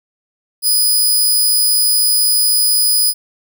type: tone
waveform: 10% pulse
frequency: 4978 Hz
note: D#8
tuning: in tune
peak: -4 dBFS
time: 0.62-3.14 s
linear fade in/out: 50 ms
effects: none